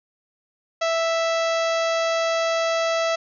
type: harmonic tone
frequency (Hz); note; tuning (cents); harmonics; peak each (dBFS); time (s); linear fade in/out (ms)
659.3; E5; 0; 1 / 2 / 3 / 4 / 5 / 6 / 7 / 8 / 9 / 10; -21 / -27 / -31 / -33 / -35 / -37 / -38 / -39 / -40 / -41; 0.81-3.16; 10
effects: none